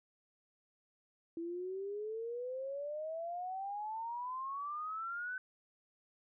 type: exponential sweep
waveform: sine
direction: up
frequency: 329.6 to 1527 Hz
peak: -38 dBFS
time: 1.37-5.38 s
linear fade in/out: 2 ms
effects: none